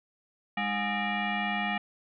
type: tone with frequency modulation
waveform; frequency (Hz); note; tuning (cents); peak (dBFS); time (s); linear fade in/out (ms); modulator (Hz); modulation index
sine; 823; G#5; -16; -27; 0.57-1.78; 5; 514; 3.6
effects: none